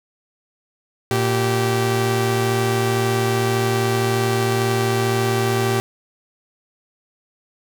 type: tone pair together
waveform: sawtooth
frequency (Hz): 115.3 / 387.8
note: A#2 / G4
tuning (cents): -19 / -19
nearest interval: octave + major sixth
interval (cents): 2100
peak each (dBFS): -16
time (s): 1.11-5.8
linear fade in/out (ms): 0
effects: none